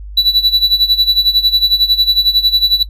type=tone with tremolo; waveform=triangle; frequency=3951 Hz; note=B7; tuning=in tune; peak=-4 dBFS; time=0.17-2.83 s; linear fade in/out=5 ms; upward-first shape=sine; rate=11 Hz; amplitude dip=80%; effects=noise-tail reverb RT60 0.1 s tail -18 dB re dry + added 50 Hz sine -26 dBFS peak until 2.89 s